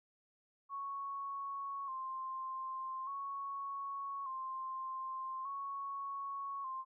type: tone with vibrato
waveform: sine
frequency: 1079 Hz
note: C#6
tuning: 47 cents flat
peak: -39 dBFS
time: 0.69-6.85 s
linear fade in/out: 50 ms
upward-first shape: square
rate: 0.42 Hz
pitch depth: 46 cents each way
effects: none